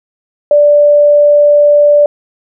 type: tone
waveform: sine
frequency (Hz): 586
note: D5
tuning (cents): -4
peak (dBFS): -3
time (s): 0.51-2.06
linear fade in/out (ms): 2
effects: none